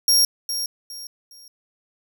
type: tone with echo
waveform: sawtooth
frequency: 5580 Hz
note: F8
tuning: 2 cents flat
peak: -11 dBFS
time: 0.08-0.25 s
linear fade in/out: 2 ms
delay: 410 ms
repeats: 3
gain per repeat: -10 dB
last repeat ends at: 1.48 s
effects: none